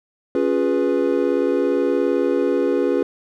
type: chord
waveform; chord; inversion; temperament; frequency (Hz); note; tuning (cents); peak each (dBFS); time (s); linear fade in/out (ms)
triangle; C# dominant seventh; none; equal with one note detuned; 277.2 / 354.7 / 415.3 / 493.9; C#4 / E#4 / G#4 / B4; 0 / +27 / 0 / 0; -20; 0.35-3.03; 2
effects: none